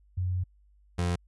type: tone pair in turn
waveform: sine / 30% pulse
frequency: 91.2 / 87.78 Hz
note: F#2 / F2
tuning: -24 / +9 cents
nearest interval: minor second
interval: 67 cents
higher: first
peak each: -26 / -23 dBFS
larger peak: second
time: 0.17-0.44 / 0.98-1.16 s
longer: first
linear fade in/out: 10 ms
effects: added 50 Hz sine -58 dBFS peak until 1.27 s + resampled to 24000 Hz